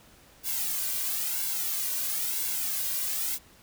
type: noise with flanger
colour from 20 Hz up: blue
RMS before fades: -30 dBFS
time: 0.43-3.39 s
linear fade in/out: 50 ms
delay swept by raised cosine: 1.6 to 2.32 ms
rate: 1 Hz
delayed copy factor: -1
effects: pink hiss -56 dBFS RMS until 3.62 s